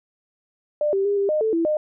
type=tone with pitch steps; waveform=sine; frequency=596 / 390.6 / 405.2 / 397.8 / 612 / 440.3 / 332.3 / 609 Hz; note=D5 / G4 / G#4 / G4 / D#5 / A4 / E4 / D#5; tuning=+25 / -6 / -43 / +25 / -29 / +1 / +14 / -37 cents; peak=-18 dBFS; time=0.81-1.77 s; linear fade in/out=2 ms; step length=120 ms; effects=none